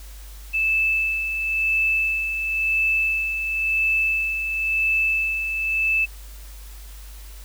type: tone with tremolo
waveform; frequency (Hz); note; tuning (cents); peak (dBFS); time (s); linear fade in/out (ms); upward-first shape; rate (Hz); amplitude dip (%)
sine; 2629; E7; -5; -17; 0.53-6.06; 20; sine; 0.96; 50
effects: added 50 Hz sine -37 dBFS peak until 7.44 s + white hiss -47 dBFS RMS until 7.44 s